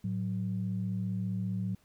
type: tone pair together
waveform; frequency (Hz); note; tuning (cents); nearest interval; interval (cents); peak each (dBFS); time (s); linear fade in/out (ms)
sine; 110 / 185; A2 / F#3; 0 / 0; major sixth; 900; -33 / -32; 0.04-1.75; 5
effects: tanh soft clip ceiling -23 dBFS + pink hiss -68 dBFS RMS until 1.84 s